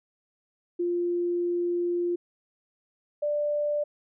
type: tone pair in turn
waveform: sine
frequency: 349.2 / 590 Hz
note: F4 / D5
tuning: 0 / +8 cents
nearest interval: major sixth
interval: 908 cents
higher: second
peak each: -24 dBFS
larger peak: neither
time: 0.79-2.16 / 3.22-3.84 s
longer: first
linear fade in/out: 10 ms
effects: none